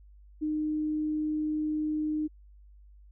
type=tone; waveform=sine; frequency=306.1 Hz; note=D#4; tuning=28 cents flat; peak=-27 dBFS; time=0.41-2.28 s; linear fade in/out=20 ms; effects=added 50 Hz sine -51 dBFS peak until 3.11 s